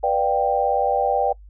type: chord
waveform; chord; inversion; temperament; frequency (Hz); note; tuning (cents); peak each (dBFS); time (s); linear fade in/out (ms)
sine; G dominant seventh; first; just; 490 / 588 / 705.6 / 784; B4 / D5 / F5 / G5; -14 / +2 / +18 / 0; -24 / -23 / -26 / -20; 0.03-1.33; 10
effects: noise-tail reverb RT60 0.1 s tail -24 dB re dry + added 50 Hz sine -41 dBFS peak until 1.49 s